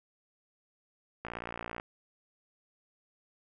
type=click train; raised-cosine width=0.5 ms; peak=-23 dBFS; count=33; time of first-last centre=1.25-1.799 s; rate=58.3 Hz; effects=none